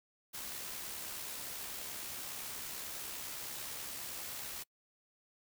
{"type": "noise with amplitude modulation", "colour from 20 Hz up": "white", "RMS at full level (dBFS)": -42, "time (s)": [0.33, 4.64], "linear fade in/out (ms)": 20, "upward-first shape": "sine", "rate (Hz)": 69.5, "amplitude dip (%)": 30, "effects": ["noise-tail reverb RT60 0.1 s tail -26 dB re dry"]}